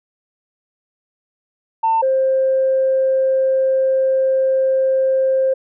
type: tone pair in turn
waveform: sine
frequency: 899 / 528.4 Hz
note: A5 / C5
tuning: +37 / +17 cents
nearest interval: major sixth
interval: 920 cents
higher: first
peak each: -12 dBFS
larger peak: neither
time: 1.83-2.02 / 2.02-5.54 s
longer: second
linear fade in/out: 10 ms
effects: tanh soft clip ceiling -8 dBFS